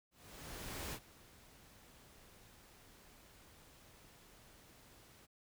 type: noise with ADSR envelope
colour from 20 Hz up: pink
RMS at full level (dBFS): -43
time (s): 0.11-5.27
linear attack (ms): 820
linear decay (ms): 63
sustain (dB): -19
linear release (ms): 25
effects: none